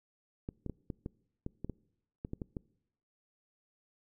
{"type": "clicks", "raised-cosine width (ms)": 3, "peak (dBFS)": -25, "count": 12, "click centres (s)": [0.489, 0.663, 0.697, 0.902, 1.061, 1.464, 1.646, 1.697, 2.249, 2.334, 2.418, 2.568], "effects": ["noise-tail reverb RT60 0.8 s tail -24 dB re dry"]}